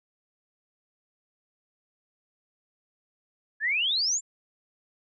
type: exponential sweep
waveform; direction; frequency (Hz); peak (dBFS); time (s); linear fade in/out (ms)
sine; up; 1661.2 to 7459; -23; 3.6-4.21; 50
effects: none